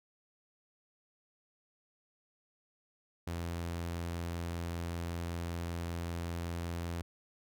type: tone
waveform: sawtooth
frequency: 85.2 Hz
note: F2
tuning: 42 cents flat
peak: -32 dBFS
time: 3.27-7.02 s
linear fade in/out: 5 ms
effects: none